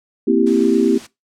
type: chord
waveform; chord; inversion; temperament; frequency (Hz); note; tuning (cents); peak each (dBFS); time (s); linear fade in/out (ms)
sine; C dominant seventh; third; equal; 233.1 / 261.6 / 329.6 / 392; Bb3 / C4 / E4 / G4; 0 / 0 / 0 / 0; -17; 0.27-0.98; 10
type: noise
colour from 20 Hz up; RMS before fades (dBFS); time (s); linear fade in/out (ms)
white; -36; 0.46-1.07; 10
effects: noise-tail reverb RT60 0.2 s tail -19 dB re dry + low-pass 7000 Hz 12 dB/octave